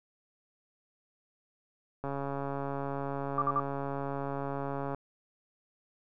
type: click train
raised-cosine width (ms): 1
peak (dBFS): -22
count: 405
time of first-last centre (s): 2.04-4.946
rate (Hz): 139
type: tone bursts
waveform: sine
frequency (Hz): 1174.7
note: D6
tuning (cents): 0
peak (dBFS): -25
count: 3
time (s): 3.38-3.597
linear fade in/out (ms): 2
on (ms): 39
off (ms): 50
effects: none